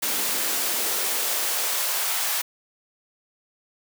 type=noise with high-pass filter sweep; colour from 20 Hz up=white; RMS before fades=-25 dBFS; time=0.02-2.42 s; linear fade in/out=10 ms; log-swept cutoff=220 to 840 Hz; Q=1.2; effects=none